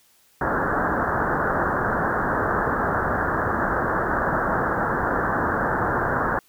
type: low-pass noise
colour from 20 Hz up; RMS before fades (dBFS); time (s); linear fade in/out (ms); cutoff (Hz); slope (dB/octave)
white; -23; 0.41-6.39; 2; 1700; 96
effects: white hiss -59 dBFS RMS until 6.48 s